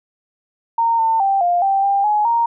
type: tone with pitch steps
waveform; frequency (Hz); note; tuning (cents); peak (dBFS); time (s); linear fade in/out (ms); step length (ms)
sine; 921 / 900 / 784 / 702 / 783 / 795 / 841 / 932; A#5 / A5 / G5 / F5 / G5 / G5 / G#5 / A#5; -21 / +39 / 0 / +9 / -2 / +24 / +22 / -1; -13; 0.78-2.46; 5; 210
effects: none